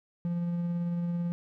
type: tone with tremolo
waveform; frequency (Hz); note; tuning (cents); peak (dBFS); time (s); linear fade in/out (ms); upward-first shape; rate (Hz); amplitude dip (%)
triangle; 172.7; F3; -19; -25; 0.25-1.32; 0; triangle; 18; 25
effects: none